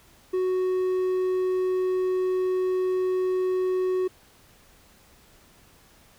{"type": "tone", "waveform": "triangle", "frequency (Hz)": 370, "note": "F#4", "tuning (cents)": 0, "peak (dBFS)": -20, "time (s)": [0.33, 4.08], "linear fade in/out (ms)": 10, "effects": ["pink hiss -56 dBFS RMS until 6.18 s"]}